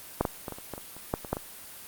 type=clicks; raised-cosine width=1 ms; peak=-9 / -12 / -20 / -22 / -28 / -21 / -25 / -29 / -11 / -24 / -12 / -19 dBFS; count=12; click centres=0.21 / 0.252 / 0.482 / 0.523 / 0.585 / 0.737 / 0.779 / 0.966 / 1.139 / 1.248 / 1.33 / 1.369 s; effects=white hiss -45 dBFS RMS until 1.87 s + Opus 32 kbps